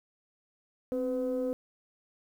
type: tone pair together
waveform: sine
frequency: 261.6 / 503.9 Hz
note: C4 / B4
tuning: 0 / +35 cents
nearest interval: major seventh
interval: 1135 cents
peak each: -31 / -29 dBFS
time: 0.92-1.53 s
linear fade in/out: 0 ms
effects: tanh soft clip ceiling -24 dBFS + 10-bit